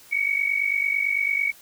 sine tone pair together, 2217 / 2266 Hz, C#7 / C#7, 0 / +37 cents, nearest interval unison, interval 37 cents, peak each -24 / -23 dBFS, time 0.11-1.52 s, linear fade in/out 20 ms, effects white hiss -50 dBFS RMS until 1.61 s

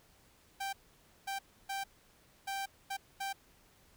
sawtooth tone bursts at uneven times, 784 Hz, G5, in tune, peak -32 dBFS, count 6, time 0.6-0.73 / 1.27-1.39 / 1.69-1.84 / 2.47-2.66 / 2.9-2.97 / 3.2-3.33 s, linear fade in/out 10 ms, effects pink hiss -65 dBFS RMS until 3.96 s

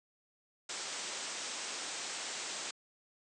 white low-pass noise, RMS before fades -41 dBFS, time 0.69-2.71 s, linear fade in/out 5 ms, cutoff 8400 Hz, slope 96 dB/octave, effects high-pass 300 Hz 12 dB/octave

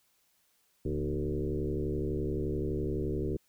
sine tone with frequency modulation, 231.6 Hz, A#3, 11 cents flat, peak -29 dBFS, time 0.85-3.37 s, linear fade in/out 5 ms, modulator 71.7 Hz, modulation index 2.9, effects white hiss -71 dBFS RMS until 3.48 s

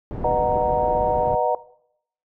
pink low-pass noise, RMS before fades -30 dBFS, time 0.11-1.35 s, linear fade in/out 0 ms, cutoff 550 Hz, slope 12 dB/octave
sine chord, B major seventh, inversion none, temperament equal with one note detuned, 493.9 / 610.5 / 740 / 932.3 Hz, B4 / D#5 / F#5 / A#5, 0 / -33 / 0 / 0 cents, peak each -23 dBFS, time 0.24-1.55 s, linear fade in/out 2 ms
effects noise-tail reverb RT60 0.7 s tail -18 dB re dry

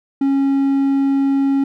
triangle tone, 274.5 Hz, C#4, 17 cents flat, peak -11 dBFS, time 0.21-1.64 s, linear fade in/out 5 ms, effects none

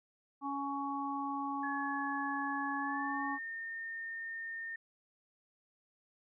harmonic tone, 279.1 Hz, C#4, 12 cents sharp, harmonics 1 / 3 / 4, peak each -39 / -39 / -39 dBFS, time 0.41-3.39 s, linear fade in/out 50 ms
sine tone with pitch glide, 1700 to 1822 Hz, G#6 to A#6, +40 to -40 cents, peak -39 dBFS, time 1.63-4.76 s, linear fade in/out 5 ms, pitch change +120 cents, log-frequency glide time 2.78-3.25 s
effects none

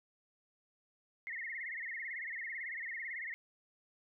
sine tone with vibrato, 1975.5 Hz, B6, in tune, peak -39 dBFS, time 1.27-3.34 s, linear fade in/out 0 ms, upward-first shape sine, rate 18 Hz, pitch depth 160 cents each way, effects none

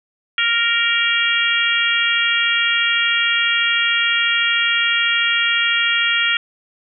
harmonic tone, 466.2 Hz, A#4, in tune, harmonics 3 / 4 / 5 / 6 / 7, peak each -21 / -21 / -21 / -21 / -21 dBFS, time 0.38-6.37 s, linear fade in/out 2 ms, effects none

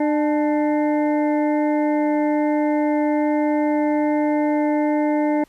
harmonic tone with a mistuned harmonic, 300.1 Hz, D4, 38 cents sharp, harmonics 1 / 2 / 3 / 5 / 6 / 7, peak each -18 / -23 / -26 / -42 / -39 / -36 dBFS, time 0-5.44 s, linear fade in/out 5 ms, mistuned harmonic 3, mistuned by -49 cents, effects pink hiss -57 dBFS RMS until 5.48 s + resampled to 32000 Hz

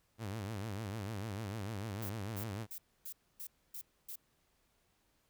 sawtooth tone with vibrato, 104.5 Hz, G#2, 11 cents sharp, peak -35 dBFS, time 0.18-2.67 s, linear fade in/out 50 ms, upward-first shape triangle, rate 6.7 Hz, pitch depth 200 cents each way
violet noise bursts, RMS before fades -45 dBFS, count 7, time 2.02-4.158 s, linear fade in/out 5 ms, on 74 ms, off 270 ms
effects pink hiss -75 dBFS RMS until 5.29 s

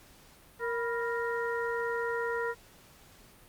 harmonic tone with a mistuned harmonic, 466.2 Hz, A#4, in tune, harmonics 1 / 2 / 3 / 4, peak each -32 / -37 / -37 / -38 dBFS, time 0.59-2.55 s, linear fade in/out 50 ms, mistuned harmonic 2, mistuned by +84 cents, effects pink hiss -57 dBFS RMS until 3.48 s + Opus 48 kbps

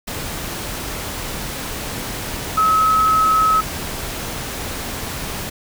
sine tone in noise, 1286 Hz, E6, 43 cents flat, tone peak -12 dBFS, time 2.57-3.61 s, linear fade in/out 10 ms, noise pink, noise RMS -27 dBFS, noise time 0.07-5.5 s, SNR +12 dB, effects none

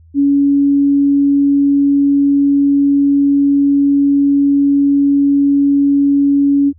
sine tone, 281.6 Hz, C#4, 27 cents sharp, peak -8 dBFS, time 0.14-6.73 s, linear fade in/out 50 ms, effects added 82 Hz sine -41 dBFS peak until 6.78 s

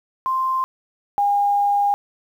sine tone pair in turn, 1046.5 / 811.3 Hz, C6 / G#5, 0 / -41 cents, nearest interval major third, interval 441 cents, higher first, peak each -18 / -15 dBFS, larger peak second, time 0.26-0.64 / 1.18-1.94 s, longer second, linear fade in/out 0 ms, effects 8-bit

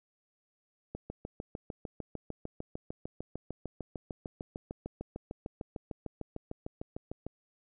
click train, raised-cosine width 2 ms, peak -25 dBFS, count 43, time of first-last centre 0.95-7.266 s, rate 6.65 Hz, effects none

